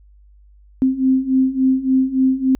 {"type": "beating tone pair", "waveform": "sine", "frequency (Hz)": [260, 263.5], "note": ["C4", "C4"], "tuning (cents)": [-11, 12], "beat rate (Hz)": 3.5, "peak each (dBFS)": [-18, -15], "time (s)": [0.82, 2.55], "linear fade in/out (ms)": 0, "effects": ["added 50 Hz sine -45 dBFS peak until 2.59 s"]}